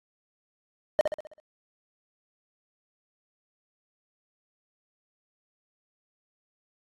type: tone with echo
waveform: triangle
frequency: 612 Hz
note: D#5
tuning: 29 cents flat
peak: -14 dBFS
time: 0.99-1.01 s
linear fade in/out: 0 ms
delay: 65 ms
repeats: 6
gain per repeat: -6 dB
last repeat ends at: 1.4 s
effects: AAC 32 kbps